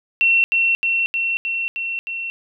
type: tone with echo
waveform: sine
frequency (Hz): 2715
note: F7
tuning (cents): -50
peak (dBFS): -12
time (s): 0.21-0.44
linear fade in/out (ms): 0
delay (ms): 310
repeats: 6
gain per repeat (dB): -2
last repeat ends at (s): 2.3
effects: none